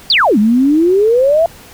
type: exponential two-way sweep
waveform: sine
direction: down then up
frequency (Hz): 4927 to 202.1 to 684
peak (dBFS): -7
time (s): 0.1-1.46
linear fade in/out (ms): 2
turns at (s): 0.38
effects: pink hiss -38 dBFS RMS until 1.73 s